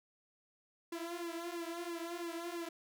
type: tone with flanger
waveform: sawtooth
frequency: 340.3 Hz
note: F4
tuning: 45 cents flat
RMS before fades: -42 dBFS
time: 0.92-2.69 s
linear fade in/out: 5 ms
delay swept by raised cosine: 1.3 to 5.5 ms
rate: 3 Hz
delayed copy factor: -0.95
effects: none